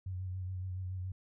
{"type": "tone with vibrato", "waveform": "sine", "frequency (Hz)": 92.5, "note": "F#2", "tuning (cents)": 0, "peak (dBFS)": -36, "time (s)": [0.06, 1.12], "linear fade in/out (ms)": 5, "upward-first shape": "sine", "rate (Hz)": 7.1, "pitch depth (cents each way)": 33, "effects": []}